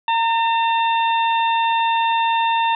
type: harmonic tone with a mistuned harmonic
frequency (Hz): 903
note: A5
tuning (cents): +45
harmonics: 1 / 2 / 3 / 4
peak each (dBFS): -16 / -28 / -26 / -28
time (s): 0.08-2.75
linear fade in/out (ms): 2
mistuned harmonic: 1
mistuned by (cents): +30
effects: none